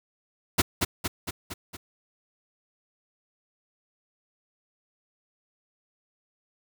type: noise with echo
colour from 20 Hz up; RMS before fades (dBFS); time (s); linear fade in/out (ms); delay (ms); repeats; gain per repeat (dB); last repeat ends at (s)
pink; -20; 0.58-0.62; 10; 230; 5; -4; 1.77
effects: none